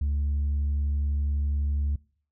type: tone with tanh clipping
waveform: sine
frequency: 72 Hz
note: D2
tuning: 34 cents flat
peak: -24 dBFS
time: 0.01-1.96 s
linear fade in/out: 5 ms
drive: 2 dB
effects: noise-tail reverb RT60 0.5 s tail -24 dB re dry